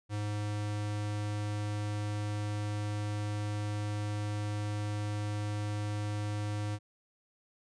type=tone; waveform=square; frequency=104.4 Hz; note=G#2; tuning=10 cents sharp; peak=-33 dBFS; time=0.09-6.79 s; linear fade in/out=50 ms; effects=resampled to 22050 Hz